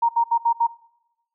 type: tone bursts at uneven times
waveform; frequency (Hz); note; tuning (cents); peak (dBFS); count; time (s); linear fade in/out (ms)
sine; 932.3; A#5; 0; -15; 5; 0.02-0.09 / 0.16-0.24 / 0.31-0.38 / 0.45-0.53 / 0.6-0.67; 10
effects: noise-tail reverb RT60 0.9 s tail -21 dB re dry